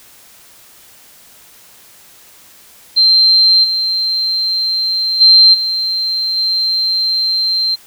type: tone with level steps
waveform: sine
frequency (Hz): 4141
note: C8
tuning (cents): -19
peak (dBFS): -6 / -13 / -3 / -14 / -12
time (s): 2.96-7.76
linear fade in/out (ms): 20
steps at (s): 3.63 / 5.2 / 5.53 / 6.36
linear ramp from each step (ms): 20
effects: white hiss -43 dBFS RMS until 7.86 s